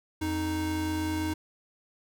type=tone pair together; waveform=square; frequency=87.19 / 311.1 Hz; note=F2 / D#4; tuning=-2 / 0 cents; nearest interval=octave + minor seventh; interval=2202 cents; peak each=-34 / -30 dBFS; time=0.21-1.34 s; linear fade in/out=10 ms; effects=none